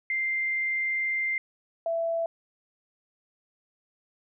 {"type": "tone pair in turn", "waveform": "sine", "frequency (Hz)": [2093, 665.4], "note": ["C7", "E5"], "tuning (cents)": [0, 16], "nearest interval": "octave + minor sixth", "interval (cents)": 1984, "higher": "first", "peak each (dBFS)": -25, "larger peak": "neither", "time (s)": [[0.1, 1.38], [1.86, 2.26]], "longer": "first", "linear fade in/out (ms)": 2, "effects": []}